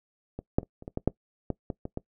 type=clicks; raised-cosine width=2 ms; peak=-22 / -8 / -28 / -30 / -23 / -16 / -8 / -15 / -18 / -21 / -18 dBFS; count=11; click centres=0.39 / 0.585 / 0.631 / 0.824 / 0.879 / 0.974 / 1.076 / 1.503 / 1.702 / 1.854 / 1.974 s; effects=noise-tail reverb RT60 0.1 s tail -21 dB re dry